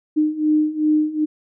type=beating tone pair; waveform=sine; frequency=304.2 / 306.8 Hz; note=D#4 / D#4; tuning=-39 / -24 cents; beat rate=2.6 Hz; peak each=-20 / -17 dBFS; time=0.16-1.26 s; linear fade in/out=20 ms; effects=none